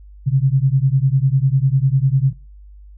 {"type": "beating tone pair", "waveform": "sine", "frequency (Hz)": [130.1, 140.1], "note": ["C3", "C#3"], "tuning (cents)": [-9, 19], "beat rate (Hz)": 10, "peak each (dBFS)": -15, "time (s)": [0.26, 2.33], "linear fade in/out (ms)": 20, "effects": ["noise-tail reverb RT60 0.3 s tail -21 dB re dry", "added 50 Hz sine -38 dBFS peak until 2.97 s"]}